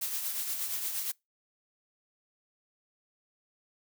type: noise with tremolo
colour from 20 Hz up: blue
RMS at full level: -32 dBFS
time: 0.01-1.12 s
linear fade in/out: 10 ms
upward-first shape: triangle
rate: 8.5 Hz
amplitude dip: 50%
effects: noise-tail reverb RT60 0.2 s tail -25 dB re dry